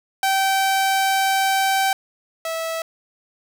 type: tone pair in turn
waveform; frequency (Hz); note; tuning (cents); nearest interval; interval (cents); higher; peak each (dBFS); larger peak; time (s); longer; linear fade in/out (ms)
sawtooth; 774 / 652.6; G5 / E5; -22 / -18; minor third; 296; first; -13 / -20; first; 0.23-1.93 / 2.45-2.82; first; 2
effects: none